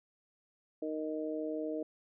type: harmonic tone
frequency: 155.4 Hz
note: D#3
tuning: 2 cents flat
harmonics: 2 / 3 / 4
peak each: -37 / -39 / -40 dBFS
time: 0.82-1.83 s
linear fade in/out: 5 ms
effects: none